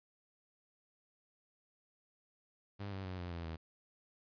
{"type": "tone with pitch steps", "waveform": "sawtooth", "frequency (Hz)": [100.5, 96.29, 92.27, 88.4, 84.71, 81.16], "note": ["G2", "G2", "F#2", "F2", "E2", "E2"], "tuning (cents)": [44, -30, -4, 22, 48, -26], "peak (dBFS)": -37, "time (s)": [2.79, 3.57], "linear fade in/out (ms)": 20, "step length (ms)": 130, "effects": ["resampled to 11025 Hz", "13-bit"]}